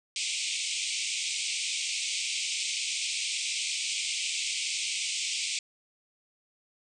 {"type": "band-pass noise", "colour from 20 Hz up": "pink", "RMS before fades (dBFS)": -32, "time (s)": [0.16, 5.59], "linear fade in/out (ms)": 2, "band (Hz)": [2200, 8800], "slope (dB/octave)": 96, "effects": []}